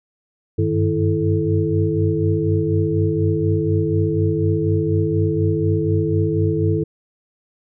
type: tone cluster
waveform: sine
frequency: 96.3 / 100.4 / 154.5 / 329.2 / 435.8 Hz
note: G2 / G2 / D#3 / E4 / A4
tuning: -30 / +42 / -12 / -2 / -17 cents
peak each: -22 dBFS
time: 0.58-6.84 s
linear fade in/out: 10 ms
effects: none